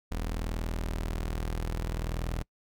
sawtooth tone pair together, 40.58 / 60.8 Hz, E1 / B1, -26 / -26 cents, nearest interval perfect fifth, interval 700 cents, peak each -27 / -35 dBFS, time 0.11-2.43 s, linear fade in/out 10 ms, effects noise-tail reverb RT60 0.1 s tail -26 dB re dry

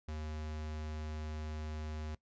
square tone, 77 Hz, D#2, 17 cents flat, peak -40 dBFS, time 0.08-2.15 s, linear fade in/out 5 ms, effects noise-tail reverb RT60 0.1 s tail -19 dB re dry + resampled to 16000 Hz

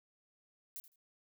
violet noise with echo, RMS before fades -45 dBFS, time 0.76-0.8 s, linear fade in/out 0 ms, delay 79 ms, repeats 2, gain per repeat -15 dB, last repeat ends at 0.958 s, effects none

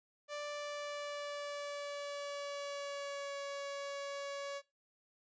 sawtooth tone with pitch glide, 587 to 562.1 Hz, D5 to C#5, -1 to +24 cents, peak -36 dBFS, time 0.28-4.62 s, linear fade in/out 50 ms, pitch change -75 cents, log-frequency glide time 0.44-3.39 s, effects noise-tail reverb RT60 0.2 s tail -17 dB re dry + resampled to 16000 Hz

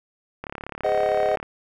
click train, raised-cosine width 0.5 ms, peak -17 dBFS, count 36, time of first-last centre 0.44-1.429 s, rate 35.4 Hz
triangle chord, Ab dominant seventh, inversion none, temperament just, 415.3 / 519.1 / 623 / 747.5 Hz, Ab4 / C5 / Eb5 / Gb5, 0 / -14 / +2 / +17 cents, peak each -25 / -25 / -20 / -23 dBFS, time 0.84-1.36 s, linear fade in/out 5 ms
effects none

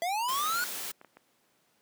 square linear sweep, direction up, 659.3 to 1480 Hz, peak -29 dBFS, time 0.02-0.64 s, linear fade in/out 0 ms
white noise, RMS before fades -37 dBFS, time 0.28-0.92 s, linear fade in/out 10 ms
clicks, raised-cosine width 0.5 ms, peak -35 dBFS, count 6, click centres 0.625 / 0.708 / 0.779 / 1.014 / 1.047 / 1.17 s
effects pink hiss -69 dBFS RMS until 1.81 s + high-pass 200 Hz 12 dB/octave

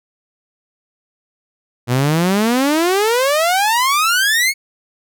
sawtooth exponential sweep, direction up, 117.7 to 2234 Hz, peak -9 dBFS, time 1.87-4.54 s, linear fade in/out 50 ms, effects none

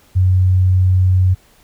sine tone, 92.5 Hz, F#2, in tune, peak -9 dBFS, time 0.15-1.35 s, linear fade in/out 20 ms, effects pink hiss -51 dBFS RMS until 1.63 s

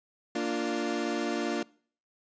30% pulse chord, Bb major, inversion none, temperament equal with one note detuned, 231.1 / 293.7 / 349.2 Hz, Bb3 / D4 / F4, -15 / 0 / 0 cents, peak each -31 / -30 / -30 dBFS, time 0.35-1.63 s, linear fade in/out 5 ms, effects noise-tail reverb RT60 0.5 s tail -23 dB re dry + resampled to 16000 Hz

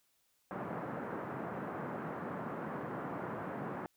pink band-pass noise, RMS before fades -41 dBFS, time 0.51-3.86 s, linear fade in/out 0 ms, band 140 to 1500 Hz, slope 24 dB/octave, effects white hiss -75 dBFS RMS until 3.96 s

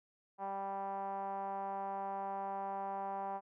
5% pulse tone with low-pass filter, 196 Hz, G3, in tune, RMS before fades -40 dBFS, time 0.38-3.41 s, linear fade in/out 50 ms, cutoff 850 Hz, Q 6.3, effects none

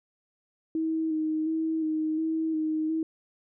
sine tone with vibrato, 316.6 Hz, D#4, 30 cents sharp, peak -25 dBFS, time 0.75-3.03 s, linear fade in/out 2 ms, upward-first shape square, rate 1.4 Hz, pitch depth 22 cents each way, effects none

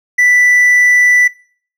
triangle tone, 1976 Hz, B6, in tune, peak -5 dBFS, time 0.18-1.28 s, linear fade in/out 10 ms, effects noise-tail reverb RT60 0.5 s tail -21 dB re dry

